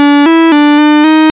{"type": "tone with pitch steps", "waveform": "45% pulse", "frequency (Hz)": [287.9, 328.3, 294.4, 299.6, 313.1], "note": ["D4", "E4", "D4", "D4", "D#4"], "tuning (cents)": [-34, -7, 4, 35, 11], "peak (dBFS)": -3, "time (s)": [0, 1.3], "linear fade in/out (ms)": 0, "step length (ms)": 260, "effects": ["resampled to 8000 Hz"]}